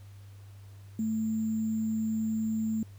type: tone with sample-and-hold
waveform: sine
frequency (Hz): 220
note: A3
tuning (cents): 0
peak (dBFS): -27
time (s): 0.99-2.83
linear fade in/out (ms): 2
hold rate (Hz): 7350
effects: added 99 Hz sine -46 dBFS peak until 2.98 s + pink hiss -62 dBFS RMS until 2.98 s